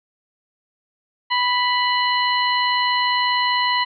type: harmonic tone with a mistuned harmonic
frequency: 987.8 Hz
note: B5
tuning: in tune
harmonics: 1 / 2 / 3 / 4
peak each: -19 / -22 / -24 / -25 dBFS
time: 1.3-3.85 s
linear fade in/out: 20 ms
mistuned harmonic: 4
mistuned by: +65 cents
effects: MP3 96 kbps